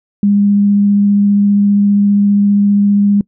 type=tone with vibrato; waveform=sine; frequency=202.7 Hz; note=G#3; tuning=42 cents flat; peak=-7 dBFS; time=0.23-3.21 s; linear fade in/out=2 ms; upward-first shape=sine; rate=15 Hz; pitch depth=8 cents each way; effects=noise-tail reverb RT60 0.1 s tail -24 dB re dry